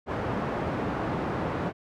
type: band-pass noise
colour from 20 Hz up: pink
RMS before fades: -30 dBFS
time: 0.06-1.73 s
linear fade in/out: 50 ms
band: 110 to 1200 Hz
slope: 12 dB/octave
effects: none